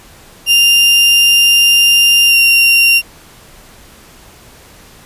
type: tone with pitch glide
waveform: 35% pulse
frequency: 2794 to 2764 Hz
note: F7 to F7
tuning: 0 to -19 cents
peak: -4 dBFS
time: 0.46-3.02 s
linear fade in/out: 50 ms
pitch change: -19 cents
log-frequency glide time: 2.27-2.35 s
effects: pink hiss -40 dBFS RMS until 5.05 s + resampled to 32000 Hz